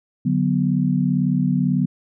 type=chord; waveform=sine; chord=B minor; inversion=first; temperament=equal; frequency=146.83 / 185 / 246.9 Hz; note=D3 / F#3 / B3; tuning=0 / 0 / 0 cents; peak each=-21 / -20 / -21 dBFS; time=0.25-1.86 s; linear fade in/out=10 ms; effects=none